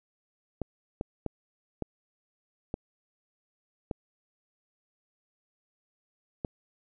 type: clicks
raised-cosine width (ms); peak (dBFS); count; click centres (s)
2; -18; 7; 0.617 / 1.011 / 1.263 / 1.823 / 2.741 / 3.912 / 6.448
effects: none